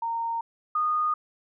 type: tone pair in turn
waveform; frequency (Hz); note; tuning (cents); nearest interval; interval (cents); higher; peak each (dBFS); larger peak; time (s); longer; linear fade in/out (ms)
sine; 922 / 1230.7; A#5 / D#6; -19 / -19; perfect fourth; 500; second; -26 / -22; second; 0.02-0.41 / 0.75-1.14; neither; 5
effects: none